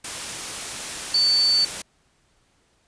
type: tone in noise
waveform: sine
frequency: 4500 Hz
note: C#8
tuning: 25 cents sharp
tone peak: -16 dBFS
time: 1.14-1.65 s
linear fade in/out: 5 ms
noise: white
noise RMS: -31 dBFS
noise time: 0.04-1.82 s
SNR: +12 dB
effects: pink hiss -64 dBFS RMS until 2.87 s + resampled to 22050 Hz